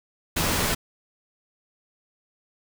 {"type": "noise with comb filter", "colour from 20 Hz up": "pink", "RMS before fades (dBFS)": -24, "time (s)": [0.36, 0.75], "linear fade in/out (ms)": 10, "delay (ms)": 12, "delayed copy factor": 0.55, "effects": []}